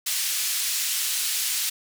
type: band-pass noise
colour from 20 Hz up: white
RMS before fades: -26 dBFS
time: 0.06-1.7 s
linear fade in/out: 10 ms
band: 2400 to 12000 Hz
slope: 12 dB/octave
effects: none